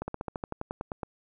slowing click train, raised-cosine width 1 ms, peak -19 dBFS, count 13, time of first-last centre 0.02-1.032 s, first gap 60 ms, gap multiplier 1.06, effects none

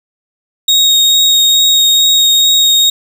35% pulse tone with vibrato, 3748 Hz, A#7, 9 cents sharp, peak -5 dBFS, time 0.68-2.9 s, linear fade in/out 5 ms, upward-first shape sine, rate 2.3 Hz, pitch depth 10 cents each way, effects none

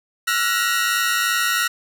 sawtooth tone cluster, 1352 / 1455 / 1894 Hz, E6 / F#6 / A#6, +43 / -29 / +27 cents, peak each -19 dBFS, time 0.27-1.68 s, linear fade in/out 10 ms, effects none

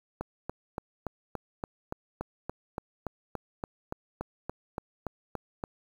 click train, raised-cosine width 1 ms, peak -19 dBFS, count 20, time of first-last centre 0.21-5.639 s, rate 3.5 Hz, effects 8-bit

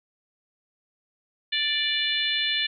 harmonic tone, 587.3 Hz, D5, in tune, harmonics 3 / 4 / 5 / 6 / 7, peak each -30 / -31 / -28 / -27 / -32 dBFS, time 1.52-2.67 s, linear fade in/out 10 ms, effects none

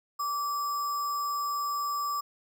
sine tone with sample-and-hold, 1161 Hz, D6, 20 cents flat, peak -28 dBFS, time 0.19-2.21 s, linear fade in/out 10 ms, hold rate 6300 Hz, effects none

